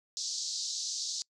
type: band-pass noise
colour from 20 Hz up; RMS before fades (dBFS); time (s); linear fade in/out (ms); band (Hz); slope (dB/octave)
pink; -36; 0.17-1.22; 0; 4100 to 7000; 48
effects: noise-tail reverb RT60 0.1 s tail -25 dB re dry